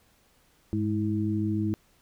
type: tone cluster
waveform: sine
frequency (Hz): 102.7 / 209.6 / 322.3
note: G#2 / G#3 / E4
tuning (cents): -19 / +16 / -39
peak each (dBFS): -29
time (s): 0.73-1.74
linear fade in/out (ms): 0
effects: pink hiss -64 dBFS RMS until 2.01 s